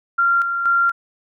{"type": "tone with tremolo", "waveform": "sine", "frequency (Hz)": 1383, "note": "F6", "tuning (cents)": -17, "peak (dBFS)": -13, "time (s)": [0.18, 0.92], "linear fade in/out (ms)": 10, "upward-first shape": "square", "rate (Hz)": 2.1, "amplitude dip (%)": 50, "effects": []}